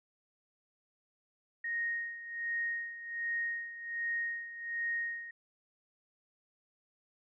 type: tone with tremolo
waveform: sine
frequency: 1864.7 Hz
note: A#6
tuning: in tune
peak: -31 dBFS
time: 1.64-5.31 s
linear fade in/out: 5 ms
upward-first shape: sine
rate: 1.3 Hz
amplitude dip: 75%
effects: none